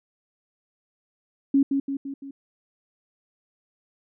sine tone with echo, 275.7 Hz, C#4, 9 cents flat, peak -15 dBFS, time 1.54-1.63 s, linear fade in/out 5 ms, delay 170 ms, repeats 4, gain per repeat -5 dB, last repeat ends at 2.31 s, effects none

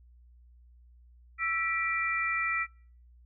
sine tone cluster, 1327 / 1952 / 2358 Hz, E6 / B6 / D7, +11 / -21 / +6 cents, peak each -32 / -31 / -32 dBFS, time 1.38-2.67 s, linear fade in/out 50 ms, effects noise-tail reverb RT60 0.5 s tail -26 dB re dry + added 60 Hz sine -54 dBFS peak until 3.25 s

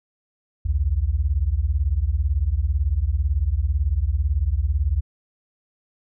sine beating tone pair, 61.9 / 79.9 Hz, B1 / D#2, +5 / +47 cents, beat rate 18 Hz, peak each -21 dBFS, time 0.65-5.01 s, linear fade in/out 10 ms, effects none

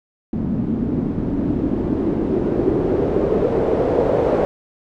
white noise with low-pass filter sweep, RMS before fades -19 dBFS, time 0.33-4.45 s, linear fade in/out 0 ms, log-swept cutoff 220 to 550 Hz, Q 3.1, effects none

